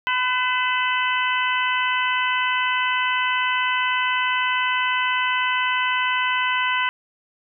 harmonic tone with a mistuned harmonic, 504 Hz, B4, 35 cents sharp, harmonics 2 / 3 / 4 / 5 / 6, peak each -23 / -25 / -26 / -27 / -28 dBFS, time 0.07-6.89 s, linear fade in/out 0 ms, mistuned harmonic 5, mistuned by +59 cents, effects none

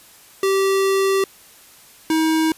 square tone pair in turn, 388.4 / 318.5 Hz, G4 / D#4, -16 / +41 cents, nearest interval minor third, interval 343 cents, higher first, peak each -16 dBFS, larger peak neither, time 0.43-1.24 / 2.1-2.52 s, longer first, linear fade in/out 2 ms, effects white hiss -47 dBFS RMS until 2.57 s + resampled to 32000 Hz

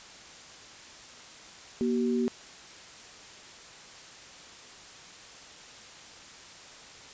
sine tone pair together, 238.8 / 381.4 Hz, A#3 / G4, +42 / -47 cents, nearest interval minor sixth, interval 811 cents, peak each -26 / -29 dBFS, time 1.81-2.28 s, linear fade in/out 0 ms, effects white hiss -48 dBFS RMS until 7.13 s + resampled to 16000 Hz

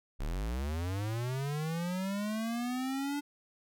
square linear sweep, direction up, 31.77 to 291.5 Hz, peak -33 dBFS, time 0.19-3.21 s, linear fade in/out 20 ms, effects none

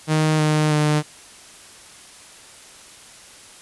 sawtooth tone with pitch steps, 155.56 / 153.15 / 150.78 Hz, D#3 / D#3 / D3, 0 / -27 / +46 cents, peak -12 dBFS, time 0.07-1.03 s, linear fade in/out 50 ms, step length 320 ms, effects white hiss -44 dBFS RMS until 3.61 s + resampled to 24000 Hz

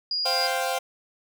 sine tone, 4864 Hz, D#8, 40 cents flat, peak -24 dBFS, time 0.11-0.47 s, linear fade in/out 2 ms
sawtooth chord, C suspended fourth, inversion none, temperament equal, 523.3 / 698.5 / 784 Hz, C5 / F5 / G5, 0 / 0 / 0 cents, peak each -25 dBFS, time 0.25-0.79 s, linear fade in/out 10 ms
effects none

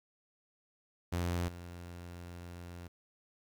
sawtooth tone with level steps, 87.31 Hz, F2, in tune, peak -28 / -41 dBFS, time 1.12-2.88 s, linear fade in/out 10 ms, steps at 1.48 s, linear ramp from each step 2 ms, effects 11-bit

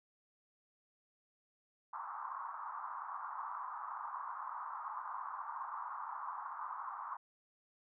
white band-pass noise, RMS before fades -44 dBFS, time 1.93-7.17 s, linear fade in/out 5 ms, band 910 to 1200 Hz, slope 48 dB/octave, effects none

